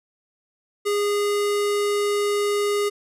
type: tone with low-pass filter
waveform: square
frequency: 410.3 Hz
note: G#4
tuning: 21 cents flat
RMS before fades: -22 dBFS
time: 0.85-2.9 s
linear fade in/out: 20 ms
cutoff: 11000 Hz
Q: 1.1
effects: none